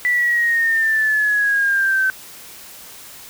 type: exponential sweep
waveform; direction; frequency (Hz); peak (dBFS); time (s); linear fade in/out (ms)
sine; down; 1975.5 to 1533; -14; 0.05-2.1; 0
effects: white hiss -39 dBFS RMS until 3.29 s